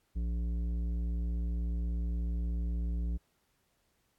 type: tone with tanh clipping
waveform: sine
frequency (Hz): 58.27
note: A#1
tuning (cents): 0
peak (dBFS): -32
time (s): 0.15-3.18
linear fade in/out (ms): 20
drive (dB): 11
effects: pink hiss -75 dBFS RMS until 4.18 s + AAC 64 kbps